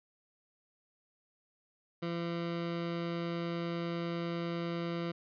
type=tone; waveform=20% pulse; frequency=170 Hz; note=F3; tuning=46 cents flat; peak=-29 dBFS; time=2.02-5.12 s; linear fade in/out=10 ms; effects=resampled to 11025 Hz